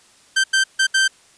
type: tone bursts at uneven times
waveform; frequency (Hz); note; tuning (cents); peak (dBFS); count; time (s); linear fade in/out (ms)
sawtooth; 1560; G6; -9; -10; 4; 0.36-0.44 / 0.53-0.64 / 0.79-0.87 / 0.94-1.08; 10
effects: white hiss -52 dBFS RMS until 1.37 s + resampled to 22050 Hz